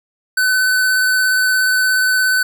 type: tone with vibrato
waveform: square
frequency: 1512 Hz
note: F#6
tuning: 37 cents sharp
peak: -13 dBFS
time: 0.37-2.43 s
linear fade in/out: 5 ms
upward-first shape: square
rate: 17 Hz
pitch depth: 10 cents each way
effects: none